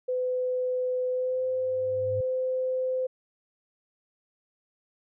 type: tone with pitch glide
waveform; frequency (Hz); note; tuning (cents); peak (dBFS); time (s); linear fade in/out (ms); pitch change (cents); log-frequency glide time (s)
sine; 505 to 514.1; B4 to C5; +39 to -31; -25; 0.08-3.07; 10; +30; 1.1-1.45
type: tone with exponential growth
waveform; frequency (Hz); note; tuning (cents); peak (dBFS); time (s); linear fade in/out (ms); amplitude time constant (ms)
sine; 103; G#2; -14; -30; 1.29-2.21; 5; 200
effects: none